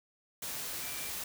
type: tone in noise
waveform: sine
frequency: 2349 Hz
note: D7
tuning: in tune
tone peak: -48 dBFS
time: 0.82-1.1 s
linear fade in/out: 5 ms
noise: white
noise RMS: -39 dBFS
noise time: 0.42-1.24 s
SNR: -12 dB
effects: none